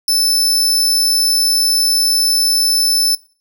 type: tone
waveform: sawtooth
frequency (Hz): 5274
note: E8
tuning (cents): 0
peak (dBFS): -9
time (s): 0.08-3.15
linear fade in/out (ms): 2
effects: noise-tail reverb RT60 0.4 s tail -20 dB re dry

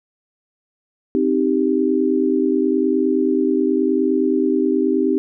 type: chord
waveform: sine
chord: C minor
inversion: none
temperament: equal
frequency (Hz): 261.6 / 311.1 / 392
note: C4 / Eb4 / G4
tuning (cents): 0 / 0 / 0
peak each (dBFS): -19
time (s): 1.15-5.18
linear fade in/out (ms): 0
effects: none

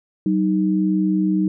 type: tone pair together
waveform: sine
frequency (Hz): 189.7 / 311.1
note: F#3 / D#4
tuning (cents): +43 / 0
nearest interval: major sixth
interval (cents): 857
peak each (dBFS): -18 / -19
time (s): 0.26-1.48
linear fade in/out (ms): 2
effects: none

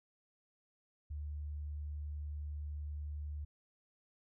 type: tone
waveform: sine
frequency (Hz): 74.1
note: D2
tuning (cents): +16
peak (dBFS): -39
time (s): 1.1-3.45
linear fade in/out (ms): 10
effects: none

